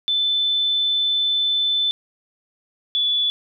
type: tone pair in turn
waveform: sine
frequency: 3520 / 3446 Hz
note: A7 / A7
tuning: 0 / -37 cents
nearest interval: unison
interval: 37 cents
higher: first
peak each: -17 dBFS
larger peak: neither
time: 0.08-1.91 / 2.95-3.3 s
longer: first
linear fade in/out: 0 ms
effects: none